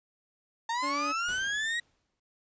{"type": "linear sweep", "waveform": "35% pulse", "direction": "up", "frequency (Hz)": [900, 1913], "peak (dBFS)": -27, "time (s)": [0.69, 1.8], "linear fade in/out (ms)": 5}
{"type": "tone", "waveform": "25% pulse", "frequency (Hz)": 286.9, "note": "D4", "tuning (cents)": -40, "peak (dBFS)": -31, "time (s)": [0.82, 1.13], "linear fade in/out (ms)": 20}
{"type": "noise with exponential decay", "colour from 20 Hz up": "pink", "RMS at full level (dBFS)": -44, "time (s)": [1.28, 2.2], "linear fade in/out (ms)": 5, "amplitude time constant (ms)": 200}
{"effects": ["resampled to 16000 Hz"]}